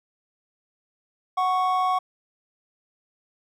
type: tone pair together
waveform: triangle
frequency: 740 / 1107.5 Hz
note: F#5 / C#6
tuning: 0 / -2 cents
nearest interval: perfect fifth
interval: 698 cents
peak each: -21 dBFS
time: 1.37-1.99 s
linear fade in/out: 10 ms
effects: none